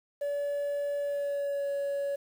sine tone with pitch glide, 573 to 562.5 Hz, D5 to C#5, -43 to +25 cents, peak -26 dBFS, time 0.21-2.16 s, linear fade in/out 10 ms, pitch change -32 cents, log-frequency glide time 1-1.69 s, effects tanh soft clip ceiling -28 dBFS + 9-bit

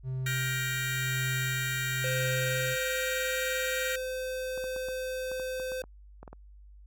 triangle tone with tremolo, 130 Hz, C3, 11 cents flat, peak -28 dBFS, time 0.03-2.77 s, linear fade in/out 50 ms, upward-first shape sine, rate 1 Hz, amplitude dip 40%
sawtooth chord, G minor seventh, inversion third, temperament just, 1411.2 / 1568 / 1881.6 / 2352 Hz, F6 / G6 / Bb6 / D7, +18 / 0 / +16 / +2 cents, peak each -34 / -33 / -31 / -34 dBFS, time 0.26-3.96 s, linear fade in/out 5 ms
square tone, 515 Hz, C5, 28 cents flat, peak -33 dBFS, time 2.04-5.82 s, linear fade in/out 2 ms
clicks, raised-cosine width 1 ms, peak -31 dBFS, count 12, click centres 4.577 / 4.641 / 4.763 / 4.886 / 5.316 / 5.398 / 5.599 / 5.719 / 5.839 / 6.23 / 6.278 / 6.33 s
effects added 50 Hz sine -49 dBFS peak until 6.86 s

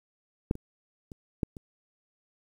clicks, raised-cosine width 3 ms, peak -12 / -27 / -30 / -14 / -29 dBFS, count 5, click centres 0.511 / 0.554 / 1.118 / 1.432 / 1.568 s, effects 9-bit

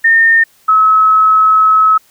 sine tone pair in turn, 1822 / 1288.3 Hz, A#6 / E6, -40 / -40 cents, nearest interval tritone, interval 600 cents, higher first, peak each -5 dBFS, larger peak neither, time 0.04-0.44 / 0.68-1.98 s, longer second, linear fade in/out 10 ms, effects white hiss -50 dBFS RMS until 2.1 s

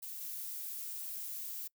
violet noise with level steps, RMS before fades -44 / -42 dBFS, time 0.02-1.68 s, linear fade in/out 10 ms, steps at 0.21 s, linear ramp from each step 2 ms, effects noise-tail reverb RT60 0.1 s tail -25 dB re dry

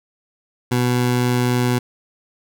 20% pulse tone, 123.47 Hz, B2, in tune, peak -11 dBFS, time 0.71-1.79 s, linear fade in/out 10 ms, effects none

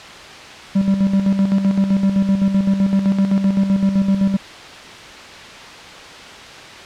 triangle tone with tremolo, 195.3 Hz, G3, 6 cents flat, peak -9 dBFS, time 0.75-4.37 s, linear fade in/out 10 ms, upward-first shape square, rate 7.8 Hz, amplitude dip 55%, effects white hiss -35 dBFS RMS until 6.85 s + low-pass 4000 Hz 12 dB/octave

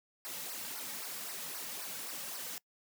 white noise with flanger, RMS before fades -42 dBFS, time 0.25-2.58 s, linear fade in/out 0 ms, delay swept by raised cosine 0.28 to 2.98 ms, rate 3.8 Hz, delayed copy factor -0.8, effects noise-tail reverb RT60 0.1 s tail -24 dB re dry + high-pass 150 Hz 12 dB/octave

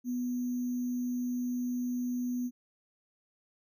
sine tone with sample-and-hold, 246.9 Hz, B3, in tune, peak -30 dBFS, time 0.04-2.51 s, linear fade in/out 50 ms, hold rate 6300 Hz, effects none

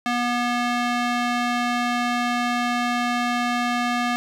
square tone with band-pass filter, 242.2 Hz, B3, 34 cents flat, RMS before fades -23 dBFS, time 0.06-4.16 s, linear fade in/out 0 ms, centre 1600 Hz, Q 0.59, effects none

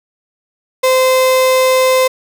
35% pulse tone, 517 Hz, C5, 21 cents flat, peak -7 dBFS, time 0.83-2.08 s, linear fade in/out 10 ms, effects none

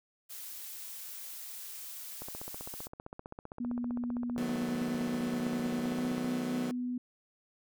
blue noise, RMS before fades -44 dBFS, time 0.29-2.88 s, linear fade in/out 20 ms
click train, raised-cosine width 1 ms, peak -29 dBFS, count 63, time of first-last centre 2.22-6.246 s, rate 15.4 Hz
sine tone with pitch glide, 241.7 to 247.5 Hz, B3 to B3, -37 to +4 cents, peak -32 dBFS, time 3.6-6.98 s, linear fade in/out 5 ms, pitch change +41 cents, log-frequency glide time 5.81-5.99 s
20% pulse chord, B dominant seventh, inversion first, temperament equal with one note detuned, 155.56 / 185 / 220 / 251.4 Hz, D#3 / F#3 / A3 / B3, 0 / 0 / 0 / +31 cents, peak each -37 / -35 / -39 / -39 dBFS, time 4.38-6.71 s, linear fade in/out 0 ms
effects none

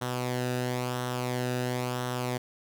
sawtooth tone with flanger, 124.8 Hz, B2, 19 cents sharp, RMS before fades -31 dBFS, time 0.01-2.38 s, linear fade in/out 10 ms, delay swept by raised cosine 0.42 to 0.93 ms, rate 0.98 Hz, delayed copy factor -0.55, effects none

